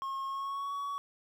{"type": "tone with pitch glide", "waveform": "triangle", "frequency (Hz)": [1081, 1126.3], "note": ["C#6", "C#6"], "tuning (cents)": [-44, 27], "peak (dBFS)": -32, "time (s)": [0.02, 0.98], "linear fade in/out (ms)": 0, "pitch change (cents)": 71, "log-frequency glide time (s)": [0.26, 0.74], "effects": ["11-bit"]}